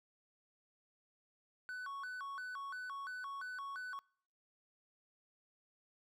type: tone with vibrato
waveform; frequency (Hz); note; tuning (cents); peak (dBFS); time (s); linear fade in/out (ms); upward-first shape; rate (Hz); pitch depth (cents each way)
triangle; 1289; E6; -39; -40; 1.69-3.99; 0; square; 2.9; 260
effects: noise-tail reverb RT60 0.6 s tail -26 dB re dry